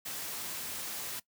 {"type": "noise", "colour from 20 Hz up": "white", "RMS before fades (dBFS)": -39, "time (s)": [0.05, 1.2], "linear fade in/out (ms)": 10, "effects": ["noise-tail reverb RT60 0.1 s tail -20 dB re dry", "high-pass 80 Hz 12 dB/octave"]}